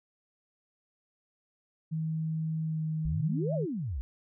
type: tone with pitch glide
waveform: sine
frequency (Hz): 159.1 to 157.18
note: D#3 to D#3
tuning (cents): +39 to +18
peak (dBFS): -29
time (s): 1.91-3.66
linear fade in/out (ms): 20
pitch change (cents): -21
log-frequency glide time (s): 2.63-2.82
type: exponential two-way sweep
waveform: sine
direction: up then down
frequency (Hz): 55 to 677 to 55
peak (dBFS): -31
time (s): 3.05-4.01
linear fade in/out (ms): 0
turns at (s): 3.54
effects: none